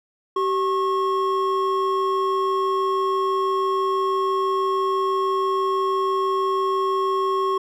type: tone pair together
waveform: triangle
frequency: 384.7 / 1088 Hz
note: G4 / C#6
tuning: -33 / -33 cents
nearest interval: octave + tritone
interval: 1800 cents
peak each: -20 dBFS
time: 0.36-7.58 s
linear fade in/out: 5 ms
effects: none